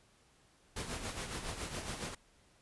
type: noise with tremolo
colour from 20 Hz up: pink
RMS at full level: -39 dBFS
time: 0.76-2.15 s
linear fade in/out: 5 ms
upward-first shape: sine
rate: 7.2 Hz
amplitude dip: 55%
effects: pink hiss -67 dBFS RMS until 2.61 s + resampled to 24000 Hz